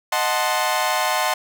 sawtooth chord, D# diminished seventh, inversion none, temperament equal, 622.3 / 740 / 880 / 1046.5 Hz, D#5 / F#5 / A5 / C6, 0 / 0 / 0 / 0 cents, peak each -22 / -20 / -21 / -20 dBFS, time 0.12-1.34 s, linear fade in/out 5 ms, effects none

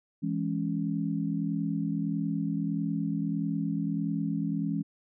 sine chord, C# minor, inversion first, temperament just, 166.31 / 207.9 / 277.2 Hz, E3 / G#3 / C#4, +16 / +2 / 0 cents, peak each -31 / -32 / -32 dBFS, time 0.22-4.83 s, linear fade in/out 20 ms, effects none

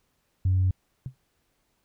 sine tone, 93 Hz, F#2, 9 cents sharp, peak -18 dBFS, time 0.45-0.71 s, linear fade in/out 5 ms
sine tone with exponential decay, 130.1 Hz, C3, 9 cents flat, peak -27 dBFS, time 1.06-1.16 s, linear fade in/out 0 ms, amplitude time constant 20 ms
effects tanh soft clip ceiling -16 dBFS + pink hiss -72 dBFS RMS until 1.84 s

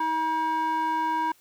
square tone with band-pass filter, 318.9 Hz, D#4, 43 cents sharp, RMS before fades -26 dBFS, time 0-1.32 s, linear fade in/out 5 ms, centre 1100 Hz, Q 5.7, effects white hiss -60 dBFS RMS until 1.4 s

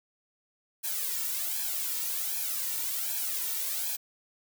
blue noise with flanger, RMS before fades -32 dBFS, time 0.83-3.97 s, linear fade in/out 20 ms, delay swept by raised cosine 1.2 to 2.2 ms, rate 1.3 Hz, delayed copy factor +1, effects none

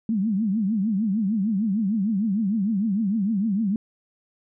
sine tone with vibrato, 207.7 Hz, G#3, in tune, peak -20 dBFS, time 0.09-3.76 s, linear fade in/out 2 ms, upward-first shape triangle, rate 6.6 Hz, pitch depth 220 cents each way, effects none

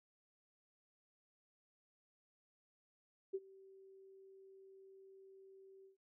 sine tone with ADSR envelope, 385.8 Hz, G4, 28 cents flat, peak -35 dBFS, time 3.33-5.97 s, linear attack 18 ms, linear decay 42 ms, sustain -23 dB, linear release 120 ms, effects none

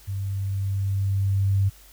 sine tone with level ramp, 98 Hz, G2, in tune, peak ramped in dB -26 to -17 dBFS, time 0.07-1.7 s, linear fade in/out 20 ms, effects added 50 Hz sine -51 dBFS peak until 1.92 s + white hiss -52 dBFS RMS until 1.92 s

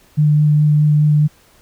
sine tone with vibrato, 150 Hz, D3, 37 cents sharp, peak -9 dBFS, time 0.17-1.28 s, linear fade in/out 20 ms, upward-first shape sine, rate 4.8 Hz, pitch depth 10 cents each way, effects pink hiss -51 dBFS RMS until 1.61 s

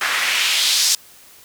white noise with band-pass filter sweep, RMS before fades -18 dBFS, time 0.01-0.95 s, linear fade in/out 2 ms, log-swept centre 1500 to 5600 Hz, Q 1.7, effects white hiss -46 dBFS RMS until 1.44 s

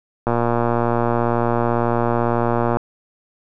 click train, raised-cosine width 1 ms, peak -5 dBFS, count 296, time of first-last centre 0.27-2.77 s, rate 118 Hz, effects none

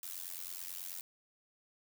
blue noise with amplitude modulation, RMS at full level -40 dBFS, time 0.03-1.01 s, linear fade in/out 2 ms, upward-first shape sine, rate 89.2 Hz, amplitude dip 95%, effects none

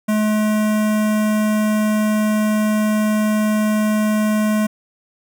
square tone with notch filter, 213.6 Hz, G#3, 49 cents sharp, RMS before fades -17 dBFS, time 0.08-4.67 s, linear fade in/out 10 ms, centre 4200 Hz, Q 1.3, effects none

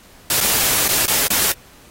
white noise with dropouts, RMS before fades -17 dBFS, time 0.3-1.52 s, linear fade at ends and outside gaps 2 ms, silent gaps 0.405-0.409 / 0.879-0.889 / 1.058-1.079 / 1.272-1.303 s, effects pink hiss -47 dBFS RMS until 1.9 s + AAC 48 kbps

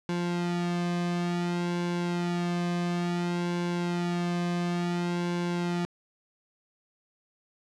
sawtooth tone with flanger, 174.61 Hz, F3, in tune, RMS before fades -29 dBFS, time 0.09-5.85 s, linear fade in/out 0 ms, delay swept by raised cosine 1.6 to 2.15 ms, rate 0.57 Hz, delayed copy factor -0.85, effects low-pass 6000 Hz 12 dB/octave

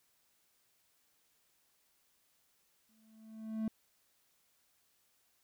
triangle tone with exponential growth, 220 Hz, A3, in tune, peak -29 dBFS, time 2.89-3.68 s, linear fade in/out 2 ms, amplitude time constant 170 ms, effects white hiss -74 dBFS RMS until 5.43 s

